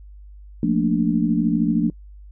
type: chord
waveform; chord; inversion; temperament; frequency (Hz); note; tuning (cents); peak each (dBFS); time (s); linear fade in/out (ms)
sine; Bb major seventh; second; equal; 174.61 / 220 / 233.1 / 293.7; F3 / A3 / Bb3 / D4; 0 / 0 / 0 / 0; -22; 0.63-1.9; 2
effects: noise-tail reverb RT60 0.1 s tail -26 dB re dry + added 50 Hz sine -39 dBFS peak until 2.31 s